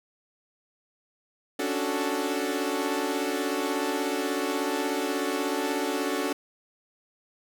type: chord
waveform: sawtooth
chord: D major seventh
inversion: third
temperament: equal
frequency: 277.2 / 293.7 / 370 / 440 Hz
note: C#4 / D4 / F#4 / A4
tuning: 0 / 0 / 0 / 0 cents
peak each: -28 dBFS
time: 1.59-6.33 s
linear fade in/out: 5 ms
effects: none